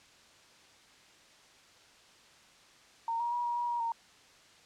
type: tone with pitch steps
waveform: sine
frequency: 919 / 948 / 963 / 953 / 959 / 952 / 922 Hz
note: A#5 / A#5 / B5 / A#5 / A#5 / A#5 / A#5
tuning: -25 / +29 / -44 / +38 / +49 / +36 / -19 cents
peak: -30 dBFS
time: 3.08-3.92 s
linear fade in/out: 2 ms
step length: 120 ms
effects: white hiss -59 dBFS RMS until 4.65 s + low-pass 6000 Hz 12 dB/octave